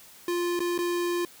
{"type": "tone with dropouts", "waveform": "square", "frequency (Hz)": 349.2, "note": "F4", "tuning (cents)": 0, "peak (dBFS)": -26, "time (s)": [0.28, 1.25], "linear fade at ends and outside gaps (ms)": 2, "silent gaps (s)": [[0.593, 0.603], [0.779, 0.788]], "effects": ["white hiss -51 dBFS RMS until 1.4 s"]}